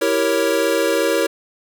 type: chord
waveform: square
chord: E diminished seventh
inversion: none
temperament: equal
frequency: 329.6 / 392 / 466.2 / 554.4 Hz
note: E4 / G4 / Bb4 / Db5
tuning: 0 / 0 / 0 / 0 cents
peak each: -23 / -24 / -21 / -21 dBFS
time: 0.01-1.27 s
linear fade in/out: 10 ms
effects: none